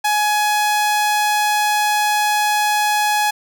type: tone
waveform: sawtooth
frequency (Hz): 840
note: G#5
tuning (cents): +19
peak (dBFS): -11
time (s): 0.04-3.31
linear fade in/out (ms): 10
effects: none